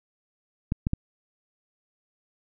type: clicks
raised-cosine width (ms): 5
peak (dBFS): -12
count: 3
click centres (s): 0.721 / 0.869 / 0.934
effects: none